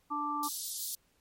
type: harmonic tone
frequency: 293.7 Hz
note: D4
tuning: in tune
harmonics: 1 / 3 / 4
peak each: -39 / -37 / -33 dBFS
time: 0.1-0.49 s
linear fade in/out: 20 ms
type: high-pass noise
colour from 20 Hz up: white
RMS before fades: -37 dBFS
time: 0.43-0.95 s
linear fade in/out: 2 ms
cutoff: 3600 Hz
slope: 48 dB/octave
effects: pink hiss -71 dBFS RMS until 1.2 s + MP3 64 kbps